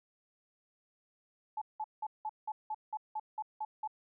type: tone bursts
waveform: sine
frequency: 861 Hz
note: A5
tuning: 38 cents flat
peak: -34 dBFS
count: 11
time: 1.57-3.876 s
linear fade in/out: 5 ms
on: 46 ms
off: 180 ms
effects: none